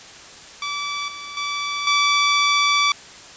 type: tone with level steps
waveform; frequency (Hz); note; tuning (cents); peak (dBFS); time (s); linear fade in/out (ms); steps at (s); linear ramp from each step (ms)
15% pulse; 1155; D6; -29; -18 / -26 / -17 / -9; 0.62-2.92; 2; 1.08 / 1.37 / 1.87; 2
effects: white hiss -41 dBFS RMS until 3.36 s + resampled to 16000 Hz